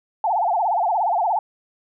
sine tone with vibrato, 784 Hz, G5, in tune, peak -17 dBFS, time 0.24-1.39 s, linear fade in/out 2 ms, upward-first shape sine, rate 17 Hz, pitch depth 240 cents each way, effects none

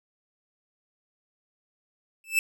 45% pulse tone with exponential growth, 2637 Hz, E7, in tune, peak -16 dBFS, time 2.24-2.39 s, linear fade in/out 1 ms, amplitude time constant 32 ms, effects none

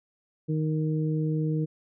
harmonic tone, 155.56 Hz, D#3, in tune, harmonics 1 / 2 / 3, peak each -25 / -31 / -35 dBFS, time 0.48-1.66 s, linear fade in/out 20 ms, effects none

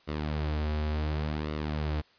sawtooth tone with flanger, 76 Hz, D#2, 40 cents flat, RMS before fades -31 dBFS, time 0.07-2.02 s, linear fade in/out 20 ms, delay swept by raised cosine 1.2 to 6.8 ms, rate 0.69 Hz, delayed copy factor -0.55, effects white hiss -62 dBFS RMS until 2.18 s + resampled to 11025 Hz

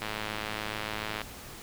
click train, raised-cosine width 0.3 ms, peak -17 dBFS, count 129, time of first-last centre 0.02-1.216 s, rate 107 Hz, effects pink hiss -45 dBFS RMS until 1.62 s

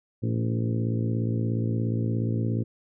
harmonic tone with a mistuned harmonic, 57 Hz, A#1, 38 cents flat, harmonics 2 / 3 / 4 / 5 / 6 / 7 / 8 / 9, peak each -25 / -35 / -31 / -35 / -37 / -39 / -42 / -43 dBFS, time 0.22-2.64 s, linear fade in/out 20 ms, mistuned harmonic 6, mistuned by -39 cents, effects none

